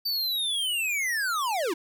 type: linear sweep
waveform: square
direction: down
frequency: 4629 to 294.9 Hz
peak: -26 dBFS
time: 0.05-1.74 s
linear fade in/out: 10 ms
effects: none